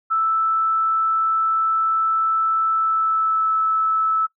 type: tone with pitch glide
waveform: sine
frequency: 1318.5 to 1307.9 Hz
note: E6 to E6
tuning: 0 to -14 cents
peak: -16 dBFS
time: 0.1-4.27 s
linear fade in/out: 20 ms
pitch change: -14 cents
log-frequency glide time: 2.71-3.54 s
effects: noise-tail reverb RT60 0.1 s tail -19 dB re dry